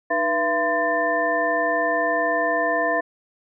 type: tone cluster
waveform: sine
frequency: 306.4 / 486.7 / 675 / 1027 / 1784 Hz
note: D#4 / B4 / E5 / C6 / A6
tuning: -27 / -25 / +41 / -33 / +23 cents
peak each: -30 / -28 / -22 / -27 / -24 dBFS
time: 0.1-3.01 s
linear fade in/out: 10 ms
effects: none